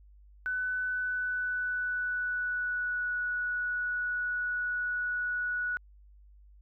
sine tone with pitch glide, 1500 to 1469.1 Hz, F#6 to F#6, +23 to -13 cents, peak -29 dBFS, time 0.46-5.77 s, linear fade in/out 0 ms, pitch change -36 cents, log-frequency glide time 0.85-3.16 s, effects added 50 Hz sine -53 dBFS peak until 6.61 s

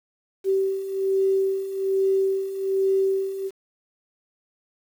sine beating tone pair, 385.4 / 386.6 Hz, G4 / G4, -29 / -24 cents, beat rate 1.2 Hz, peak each -26 / -21 dBFS, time 0.44-3.51 s, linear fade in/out 50 ms, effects 8-bit

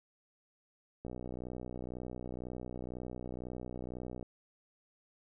click train, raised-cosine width 2 ms, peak -29 dBFS, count 198, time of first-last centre 1.05-4.227 s, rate 62 Hz, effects none

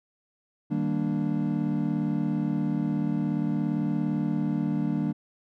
triangle chord, Eb major seventh, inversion none, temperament equal, 155.56 / 196 / 233.1 / 293.7 Hz, Eb3 / G3 / Bb3 / D4, 0 / 0 / 0 / 0 cents, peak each -28 dBFS, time 0.7-5.13 s, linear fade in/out 20 ms, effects none

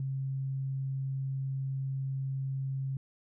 sine tone, 134.6 Hz, C3, 49 cents sharp, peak -31 dBFS, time 0-2.97 s, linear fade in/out 2 ms, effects none

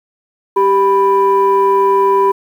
sine tone pair together, 392 / 988.8 Hz, G4 / B5, 0 / +2 cents, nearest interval octave + major third, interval 1602 cents, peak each -10 dBFS, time 0.56-2.32 s, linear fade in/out 10 ms, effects tanh soft clip ceiling -3 dBFS + 7-bit

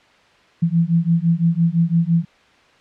sine beating tone pair, 164.81 / 170.71 Hz, E3 / F3, 0 / -39 cents, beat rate 5.9 Hz, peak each -17 dBFS, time 0.62-2.25 s, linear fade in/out 10 ms, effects white hiss -52 dBFS RMS until 2.8 s + low-pass 3000 Hz 12 dB/octave

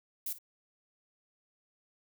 violet noise with echo, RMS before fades -36 dBFS, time 0.26-0.33 s, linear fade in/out 5 ms, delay 56 ms, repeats 1, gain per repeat -15 dB, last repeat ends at 0.386 s, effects none

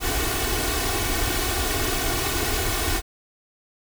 pink noise with comb filter, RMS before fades -24 dBFS, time 0-3.02 s, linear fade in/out 50 ms, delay 2.7 ms, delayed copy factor +1, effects none

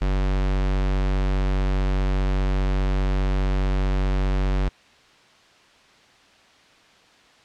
square tone, 47.56 Hz, F#1, 48 cents sharp, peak -20 dBFS, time 0.01-4.69 s, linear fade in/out 10 ms, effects white hiss -53 dBFS RMS until 7.44 s + low-pass 4000 Hz 12 dB/octave

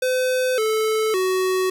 square tone with pitch steps, 510 / 436.4 / 373.3 Hz, C5 / A4 / F#4, -44 / -14 / +15 cents, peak -19 dBFS, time 0.02-1.7 s, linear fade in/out 5 ms, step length 560 ms, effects 10-bit

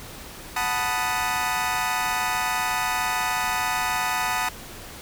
25% pulse chord, B dominant seventh, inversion second, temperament equal, 740 / 880 / 987.8 / 1244.5 Hz, F#5 / A5 / B5 / D#6, 0 / 0 / 0 / 0 cents, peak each -25 dBFS, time 0.56-4.49 s, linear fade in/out 5 ms, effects pink hiss -40 dBFS RMS until 5.01 s

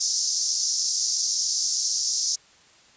pink band-pass noise, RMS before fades -25 dBFS, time 0-2.36 s, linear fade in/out 10 ms, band 5100 to 6700 Hz, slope 48 dB/octave, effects white hiss -55 dBFS RMS until 2.96 s + resampled to 16000 Hz

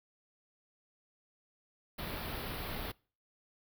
pink band-stop noise, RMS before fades -40 dBFS, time 1.98-2.92 s, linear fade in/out 10 ms, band 4700 to 11000 Hz, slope 48 dB/octave, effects noise-tail reverb RT60 0.4 s tail -25 dB re dry

